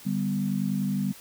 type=chord; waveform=sine; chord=G major; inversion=second; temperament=equal; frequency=146.83 / 196 / 246.9 Hz; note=D3 / G3 / B3; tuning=0 / 0 / 0 cents; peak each=-32 / -26 / -31 dBFS; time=0.05-1.13 s; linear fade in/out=20 ms; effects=white hiss -48 dBFS RMS until 1.2 s